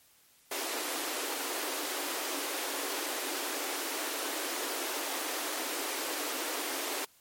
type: high-pass noise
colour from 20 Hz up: pink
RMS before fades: -35 dBFS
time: 0.51-7.05 s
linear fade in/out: 5 ms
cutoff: 270 Hz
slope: 96 dB/octave
effects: white hiss -63 dBFS RMS until 7.2 s + MP3 64 kbps